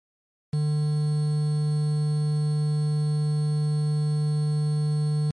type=tone with quantisation; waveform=triangle; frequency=150 Hz; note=D3; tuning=37 cents sharp; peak=-19 dBFS; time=0.53-5.31 s; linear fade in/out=5 ms; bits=7; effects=MP3 48 kbps